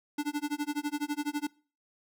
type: tone with tremolo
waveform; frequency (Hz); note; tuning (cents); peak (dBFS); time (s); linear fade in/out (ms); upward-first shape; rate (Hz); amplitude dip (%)
square; 293.7; D4; 0; -28; 0.18-1.47; 5; sine; 12; 100
effects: noise-tail reverb RT60 0.4 s tail -24 dB re dry